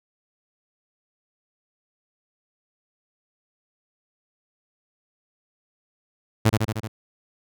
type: tone with echo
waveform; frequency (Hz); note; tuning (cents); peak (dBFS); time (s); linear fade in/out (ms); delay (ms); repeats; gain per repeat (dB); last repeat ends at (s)
sawtooth; 110; A2; 0; -10; 6.45-6.5; 10; 76; 5; -3; 6.88
effects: none